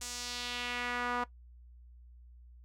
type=tone with band-pass filter sweep; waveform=sawtooth; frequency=244 Hz; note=B3; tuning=21 cents flat; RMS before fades=-37 dBFS; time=0.01-1.24 s; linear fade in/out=5 ms; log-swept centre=7500 to 1100 Hz; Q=1.6; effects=noise-tail reverb RT60 0.1 s tail -17 dB re dry + added 60 Hz sine -52 dBFS peak until 2.64 s